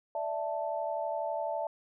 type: chord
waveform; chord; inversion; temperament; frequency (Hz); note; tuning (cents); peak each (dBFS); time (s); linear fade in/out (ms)
sine; D suspended second; none; equal; 587.3 / 659.3 / 880; D5 / E5 / A5; 0 / 0 / 0; -36 / -34 / -36; 0.15-1.67; 2
effects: none